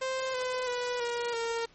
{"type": "tone with pitch steps", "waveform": "sawtooth", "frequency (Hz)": [523, 506.9, 491.4, 476.3, 461.7], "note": ["C5", "B4", "B4", "A#4", "A#4"], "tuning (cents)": [-1, 45, -9, 37, -17], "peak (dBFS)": -26, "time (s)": [0.01, 1.66], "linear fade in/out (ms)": 10, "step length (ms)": 330, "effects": ["pink hiss -60 dBFS RMS until 1.74 s", "MP3 32 kbps"]}